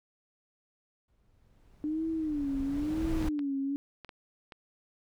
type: noise with exponential growth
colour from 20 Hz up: brown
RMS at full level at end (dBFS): -30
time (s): 1.08-3.29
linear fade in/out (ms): 5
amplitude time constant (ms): 480
type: tone with vibrato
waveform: sine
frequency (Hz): 297.4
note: D4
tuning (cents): +22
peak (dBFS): -29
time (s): 1.84-3.76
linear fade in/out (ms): 0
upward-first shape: sine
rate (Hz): 1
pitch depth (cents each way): 150
type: clicks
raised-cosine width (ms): 0.3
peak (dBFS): -30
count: 5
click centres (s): 3.226 / 3.392 / 4.047 / 4.092 / 4.522
effects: none